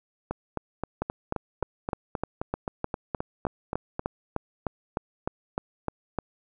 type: two click trains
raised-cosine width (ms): 1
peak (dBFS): -15 / -13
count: 15 / 18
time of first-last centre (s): 0.31-3.994 / 1.02-6.187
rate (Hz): 3.8 / 3.29
effects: none